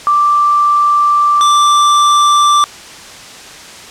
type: tone pair in turn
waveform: sine / square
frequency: 1174.7 / 1174.7 Hz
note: D6 / D6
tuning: 0 / 0 cents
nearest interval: unison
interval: 0 cents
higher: neither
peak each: -7 dBFS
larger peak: neither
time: 0.07-1.41 / 1.41-2.64 s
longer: first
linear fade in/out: 0 ms
effects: white hiss -32 dBFS RMS until 3.9 s + low-pass 7000 Hz 12 dB/octave